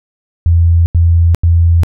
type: tone bursts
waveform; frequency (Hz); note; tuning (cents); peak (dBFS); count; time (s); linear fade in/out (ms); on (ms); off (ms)
sine; 84.4; E2; +41; -5; 3; 0.46-1.834; 0; 400; 87
effects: none